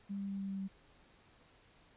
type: tone with pitch steps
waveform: sine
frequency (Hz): 199.1 / 197.95 / 196.81 / 195.68 / 194.55 / 193.43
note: G3 / G3 / G3 / G3 / G3 / G3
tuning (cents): +27 / +17 / +7 / -3 / -13 / -23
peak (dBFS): -37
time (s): 0.09-0.684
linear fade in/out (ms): 20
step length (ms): 99
effects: pink hiss -65 dBFS RMS until 1.96 s + resampled to 8000 Hz